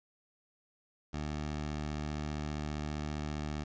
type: tone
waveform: 15% pulse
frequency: 75.1 Hz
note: D2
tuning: 39 cents sharp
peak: -29 dBFS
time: 1.13-3.64 s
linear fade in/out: 10 ms
effects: resampled to 16000 Hz + 10-bit